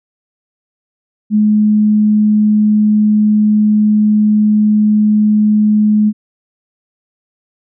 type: tone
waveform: sine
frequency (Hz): 211.8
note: G#3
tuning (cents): +34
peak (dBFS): -7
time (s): 1.3-6.13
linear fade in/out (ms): 50
effects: none